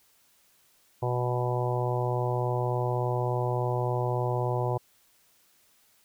harmonic tone, 123.47 Hz, B2, in tune, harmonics 1 / 3 / 4 / 5 / 6 / 7 / 8, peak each -28 / -33 / -34 / -35 / -36 / -36 / -37 dBFS, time 1.02-4.78 s, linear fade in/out 10 ms, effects white hiss -64 dBFS RMS until 6.04 s

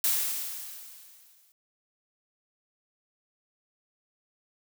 blue noise with exponential decay, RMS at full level -24 dBFS, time 0.04-1.52 s, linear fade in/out 1 ms, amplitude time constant 320 ms, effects none

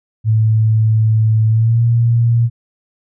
sine tone with pitch glide, 110 to 117.22 Hz, A2 to A#2, 0 to +10 cents, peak -9 dBFS, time 0.24-2.5 s, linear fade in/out 50 ms, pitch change +110 cents, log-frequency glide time 1.48-1.83 s, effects none

